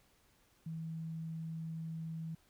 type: tone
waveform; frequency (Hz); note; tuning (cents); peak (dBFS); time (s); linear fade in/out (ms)
sine; 161.9; E3; -31; -39; 0.66-2.35; 5
effects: pink hiss -70 dBFS RMS until 2.49 s